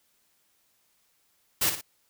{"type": "noise with echo", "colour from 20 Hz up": "white", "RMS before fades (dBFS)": -24, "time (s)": [1.61, 1.7], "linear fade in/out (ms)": 10, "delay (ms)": 57, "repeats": 2, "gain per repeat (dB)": -8, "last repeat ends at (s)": 1.814, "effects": ["white hiss -69 dBFS RMS until 2.09 s"]}